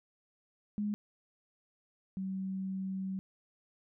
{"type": "tone pair in turn", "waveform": "sine", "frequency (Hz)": [207.7, 190.66], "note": ["G#3", "G3"], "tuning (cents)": [0, -48], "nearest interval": "minor second", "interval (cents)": 148, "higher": "first", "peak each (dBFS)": [-31, -34], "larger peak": "first", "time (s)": [[0.78, 0.94], [2.17, 3.19]], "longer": "second", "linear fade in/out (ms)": 0, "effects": []}